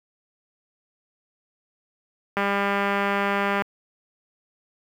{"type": "click train", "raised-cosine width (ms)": 0.5, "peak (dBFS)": -9, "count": 251, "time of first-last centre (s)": [2.37, 3.62], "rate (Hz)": 200, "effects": ["high-pass 60 Hz 12 dB/octave", "7-bit"]}